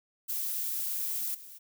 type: noise with level steps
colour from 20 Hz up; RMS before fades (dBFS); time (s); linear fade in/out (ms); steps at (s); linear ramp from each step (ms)
violet; -33 / -48; 0.28-1.59; 20; 1.34; 10
effects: none